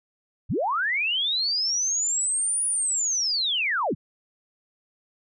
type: linear two-way sweep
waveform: sine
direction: up then down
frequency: 48.47 to 9810 to 74.9 Hz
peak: -22 dBFS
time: 0.49-3.95 s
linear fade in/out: 20 ms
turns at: 2.66 s
effects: none